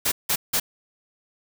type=noise bursts; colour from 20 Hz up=white; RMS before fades=-22 dBFS; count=3; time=0.05-0.6 s; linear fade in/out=10 ms; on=70 ms; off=170 ms; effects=none